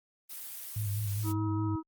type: noise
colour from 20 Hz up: blue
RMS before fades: -42 dBFS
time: 0.29-1.33 s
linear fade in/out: 20 ms
type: tone with vibrato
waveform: sine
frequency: 103.83 Hz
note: G#2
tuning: in tune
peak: -30 dBFS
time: 0.76-1.76 s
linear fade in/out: 5 ms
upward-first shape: square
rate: 4.9 Hz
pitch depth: 43 cents each way
type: harmonic tone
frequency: 319.6 Hz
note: D#4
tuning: 47 cents sharp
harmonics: 1 / 3 / 4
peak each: -32 / -42 / -44 dBFS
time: 1.23-1.83 s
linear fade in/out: 50 ms
effects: Opus 32 kbps